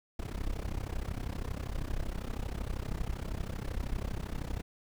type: noise with amplitude modulation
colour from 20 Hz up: brown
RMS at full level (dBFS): -32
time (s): 0.19-4.62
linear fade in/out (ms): 5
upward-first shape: sine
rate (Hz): 32.7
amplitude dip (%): 90
effects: none